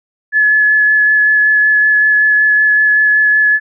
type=tone with vibrato; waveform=sine; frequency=1711 Hz; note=A6; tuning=49 cents flat; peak=-7 dBFS; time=0.32-3.6 s; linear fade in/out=50 ms; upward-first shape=sine; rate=5.3 Hz; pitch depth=11 cents each way; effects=none